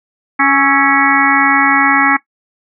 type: harmonic tone with a mistuned harmonic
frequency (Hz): 277.2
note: C#4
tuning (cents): 0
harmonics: 1 / 3 / 4 / 5 / 6 / 7 / 8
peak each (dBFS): -16 / -16 / -16 / -16 / -16 / -16 / -16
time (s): 0.39-2.17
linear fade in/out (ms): 10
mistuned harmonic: 5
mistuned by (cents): -75
effects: noise-tail reverb RT60 0.1 s tail -17 dB re dry